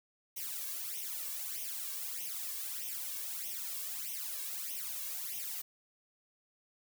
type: noise with flanger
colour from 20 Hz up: blue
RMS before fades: -40 dBFS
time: 0.36-5.62 s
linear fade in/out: 10 ms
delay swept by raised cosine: 0.33 to 1.83 ms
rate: 1.6 Hz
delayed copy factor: +0.95
effects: none